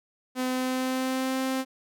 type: tone with pitch glide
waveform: sawtooth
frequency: 255.2 to 262.7 Hz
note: C4 to C4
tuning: -43 to +7 cents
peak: -22 dBFS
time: 0.35-1.65 s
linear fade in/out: 50 ms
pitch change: +50 cents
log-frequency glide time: 0.47-1.4 s
effects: none